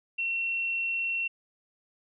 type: tone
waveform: sine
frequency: 2719 Hz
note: F7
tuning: 47 cents flat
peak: -27 dBFS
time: 0.18-1.28 s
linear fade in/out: 10 ms
effects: none